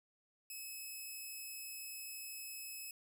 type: tone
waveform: 5% pulse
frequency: 2581 Hz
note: E7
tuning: 37 cents flat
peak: -36 dBFS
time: 0.5-2.91 s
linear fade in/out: 2 ms
effects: none